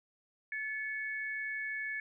sine tone pair together, 1729 / 2217 Hz, A6 / C#7, -31 / 0 cents, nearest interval major third, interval 431 cents, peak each -37 / -39 dBFS, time 0.52-2 s, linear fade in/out 2 ms, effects none

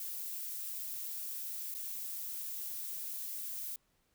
violet noise with dropouts, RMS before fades -41 dBFS, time 0-3.76 s, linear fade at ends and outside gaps 2 ms, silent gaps 1.742-1.748 s, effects pink hiss -75 dBFS RMS until 4.14 s

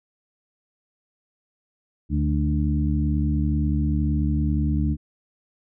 harmonic tone with a mistuned harmonic, 74.2 Hz, D2, 18 cents sharp, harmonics 1 / 2 / 3 / 4, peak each -22 / -25 / -27 / -28 dBFS, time 2.09-4.97 s, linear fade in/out 50 ms, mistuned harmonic 3, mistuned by -29 cents, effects none

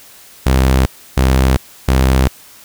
sawtooth tone bursts, 65.41 Hz, C2, in tune, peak -5 dBFS, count 3, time 0.46-2.28 s, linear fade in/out 5 ms, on 400 ms, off 310 ms, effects white hiss -41 dBFS RMS until 2.64 s

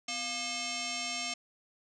sine tone with frequency modulation, 1652 Hz, G#6, 10 cents flat, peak -33 dBFS, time 0.08-1.34 s, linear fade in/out 5 ms, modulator 952 Hz, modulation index 5.7, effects none

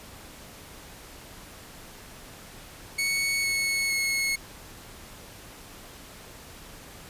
sawtooth tone with pitch steps, 2217 / 2199 / 2181 Hz, C#7 / C#7 / C#7, 0 / -14 / -29 cents, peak -21 dBFS, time 2.98-4.36 s, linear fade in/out 10 ms, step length 460 ms, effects pink hiss -46 dBFS RMS until 7.09 s + resampled to 32000 Hz

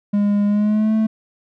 triangle tone with pitch glide, 204.5 to 219.2 Hz, G#3 to A3, -26 to -6 cents, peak -12 dBFS, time 0.13-1.07 s, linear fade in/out 10 ms, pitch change +120 cents, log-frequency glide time 0.46-0.95 s, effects none

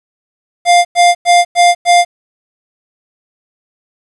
square tone bursts, 701 Hz, F5, 6 cents sharp, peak -5 dBFS, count 5, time 0.65-2.05 s, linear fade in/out 50 ms, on 200 ms, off 100 ms, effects resampled to 24000 Hz + 7-bit

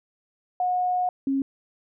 sine tone pair in turn, 726 / 271.9 Hz, F#5 / C#4, -33 / -33 cents, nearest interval octave + perfect fourth, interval 1700 cents, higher first, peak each -21 dBFS, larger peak neither, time 0.6-1.09 / 1.27-1.42 s, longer first, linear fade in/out 2 ms, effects none

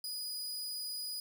sawtooth tone, 4939 Hz, D#8, 14 cents flat, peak -35 dBFS, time 0.04-1.2 s, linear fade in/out 2 ms, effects none

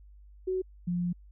sine tone pair in turn, 372.9 / 175.99 Hz, F#4 / F3, +14 / +14 cents, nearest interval octave + minor second, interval 1300 cents, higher first, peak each -27 dBFS, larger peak neither, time 0.47-0.62 / 0.87-1.13 s, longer second, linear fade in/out 10 ms, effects added 50 Hz sine -50 dBFS peak until 1.31 s

